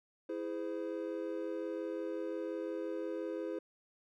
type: chord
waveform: triangle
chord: E augmented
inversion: none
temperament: equal with one note detuned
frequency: 329.6 / 415.3 / 514 Hz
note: E4 / G#4 / B#4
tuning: 0 / 0 / -31 cents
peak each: -38 / -40 / -39 dBFS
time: 0.29-3.59 s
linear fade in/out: 5 ms
effects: none